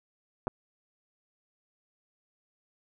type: clicks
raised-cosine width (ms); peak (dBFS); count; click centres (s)
1; -17; 2; 0.471 / 0.479
effects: none

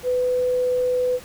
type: tone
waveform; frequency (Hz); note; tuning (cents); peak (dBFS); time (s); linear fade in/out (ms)
sine; 499.8; B4; +21; -18; 0.03-1.2; 50
effects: pink hiss -43 dBFS RMS until 1.24 s

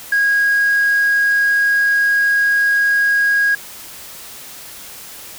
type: tone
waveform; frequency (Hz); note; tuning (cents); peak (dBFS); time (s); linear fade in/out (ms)
sine; 1642; G#6; -20; -10; 0.12-3.55; 5
effects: tanh soft clip ceiling -9 dBFS + white hiss -35 dBFS RMS until 5.38 s

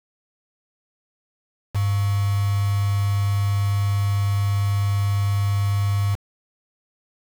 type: tone with quantisation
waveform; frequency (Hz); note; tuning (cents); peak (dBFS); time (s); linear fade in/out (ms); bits
sine; 100.5; G2; +44; -18; 1.74-6.16; 20; 5
effects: none

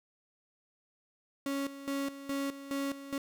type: tone with tremolo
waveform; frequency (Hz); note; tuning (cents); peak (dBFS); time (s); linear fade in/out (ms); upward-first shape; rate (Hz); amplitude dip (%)
35% pulse; 277.2; C#4; 0; -30; 1.46-3.18; 2; square; 2.4; 75
effects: none

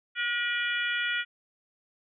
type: harmonic tone with a mistuned harmonic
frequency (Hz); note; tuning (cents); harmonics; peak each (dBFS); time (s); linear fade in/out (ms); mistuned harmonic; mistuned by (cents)
479.6; A#4; +49; 3 / 4 / 5 / 6 / 7; -30 / -32 / -34 / -36 / -37; 0.15-1.25; 50; 6; +37
effects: none

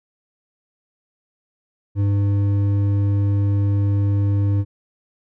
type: tone with hard clipping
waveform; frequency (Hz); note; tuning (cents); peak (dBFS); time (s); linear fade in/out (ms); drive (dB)
sine; 100.5; G2; +44; -17; 1.95-4.65; 50; 7
effects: none

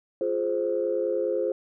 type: chord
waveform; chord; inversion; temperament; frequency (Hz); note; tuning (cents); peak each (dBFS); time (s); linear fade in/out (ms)
sine; F minor; none; just; 349.2 / 419.1 / 523.8; F4 / Ab4 / C5; 0 / +16 / +2; -29 / -28 / -26; 0.21-1.52; 2
effects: tanh soft clip ceiling -14 dBFS

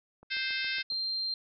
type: click train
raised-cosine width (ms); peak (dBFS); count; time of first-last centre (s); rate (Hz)
1; -39; 6; 0.23-0.923; 7.22
type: harmonic tone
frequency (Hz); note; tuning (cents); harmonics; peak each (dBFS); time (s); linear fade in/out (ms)
523.3; C5; 0; 3 / 4 / 5 / 6 / 7 / 8 / 9 / 10; -36 / -36 / -37 / -43 / -38 / -41 / -41 / -42; 0.3-0.83; 20
type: tone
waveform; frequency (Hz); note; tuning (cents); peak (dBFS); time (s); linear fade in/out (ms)
sine; 4169; C8; -7; -30; 0.9-1.34; 2
effects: none

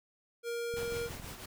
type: tone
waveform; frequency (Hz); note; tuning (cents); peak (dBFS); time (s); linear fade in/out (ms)
square; 470; A#4; +14; -35; 0.43-1.1; 50
type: click train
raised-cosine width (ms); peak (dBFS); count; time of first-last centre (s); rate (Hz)
5; -34; 12; 0.74-1.245; 21.8
type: noise with tremolo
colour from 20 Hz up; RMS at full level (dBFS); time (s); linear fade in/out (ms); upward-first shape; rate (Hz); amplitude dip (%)
pink; -43; 0.76-1.46; 10; triangle; 6.1; 60
effects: none

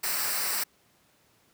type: noise with comb filter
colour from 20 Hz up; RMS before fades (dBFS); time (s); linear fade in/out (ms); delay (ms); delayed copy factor
white; -29; 0.03-0.64; 10; 0.3; -0.65
effects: pink hiss -64 dBFS RMS until 1.53 s + high-pass 100 Hz 12 dB/octave

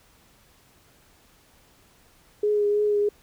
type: tone with vibrato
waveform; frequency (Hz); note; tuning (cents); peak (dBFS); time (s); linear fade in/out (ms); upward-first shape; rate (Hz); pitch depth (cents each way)
sine; 415.3; G#4; 0; -19; 2.43-3.09; 5; triangle; 3.1; 23
effects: pink hiss -58 dBFS RMS until 3.22 s

